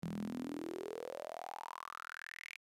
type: tone with high-pass filter sweep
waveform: sawtooth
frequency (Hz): 41.2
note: E1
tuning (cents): 0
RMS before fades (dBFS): -45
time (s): 0.02-2.58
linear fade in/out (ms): 10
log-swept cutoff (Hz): 170 to 2400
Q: 7.9
effects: resampled to 32000 Hz + 12-bit